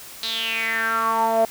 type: tone with band-pass filter sweep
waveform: sawtooth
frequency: 225.5 Hz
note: A3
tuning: 43 cents sharp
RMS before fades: -22 dBFS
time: 0.23-1.45 s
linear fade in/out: 2 ms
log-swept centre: 4100 to 640 Hz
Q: 6.9
effects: white hiss -40 dBFS RMS until 1.5 s

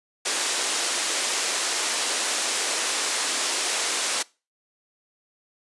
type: band-pass noise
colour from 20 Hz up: white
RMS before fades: -26 dBFS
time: 0.25-4.23 s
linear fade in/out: 10 ms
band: 300 to 9000 Hz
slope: 24 dB/octave
effects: noise-tail reverb RT60 0.3 s tail -23 dB re dry + resampled to 24000 Hz

